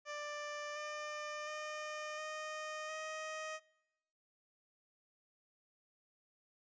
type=tone with pitch steps; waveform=15% pulse; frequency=591 / 599.6 / 608.3 / 617.2 / 626.1 Hz; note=D5 / D5 / D#5 / D#5 / D#5; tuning=+11 / +36 / -39 / -14 / +11 cents; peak=-35 dBFS; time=0.05-3.6 s; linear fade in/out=50 ms; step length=710 ms; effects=noise-tail reverb RT60 1.0 s tail -25 dB re dry + resampled to 16000 Hz